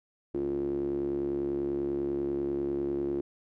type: tone with band-pass filter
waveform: sawtooth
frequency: 70.1 Hz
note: C#2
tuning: 20 cents sharp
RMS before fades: -31 dBFS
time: 0.34-3.21 s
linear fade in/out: 5 ms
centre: 340 Hz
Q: 9.8
effects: none